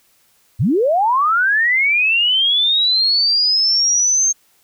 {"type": "linear sweep", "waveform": "sine", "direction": "up", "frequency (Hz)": [82.2, 6420], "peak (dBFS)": -12, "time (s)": [0.59, 4.33], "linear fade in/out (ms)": 20, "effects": ["white hiss -57 dBFS RMS until 4.63 s"]}